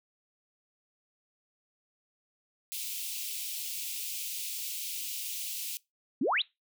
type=high-pass noise; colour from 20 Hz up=white; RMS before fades=-37 dBFS; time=2.72-5.77 s; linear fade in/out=0 ms; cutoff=2400 Hz; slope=48 dB/octave
type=exponential sweep; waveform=sine; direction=up; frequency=217.6 to 4186 Hz; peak=-25 dBFS; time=6.21-6.42 s; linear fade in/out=5 ms
effects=noise-tail reverb RT60 0.2 s tail -22 dB re dry